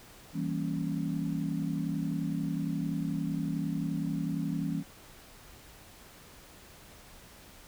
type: chord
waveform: sine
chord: E diminished seventh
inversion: none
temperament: equal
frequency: 164.81 / 196 / 233.1 / 277.2 Hz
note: E3 / G3 / Bb3 / Db4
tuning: 0 / 0 / 0 / 0 cents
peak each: -33 / -36 / -38 / -35 dBFS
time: 0.33-4.84 s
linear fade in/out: 50 ms
effects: pink hiss -53 dBFS RMS until 7.67 s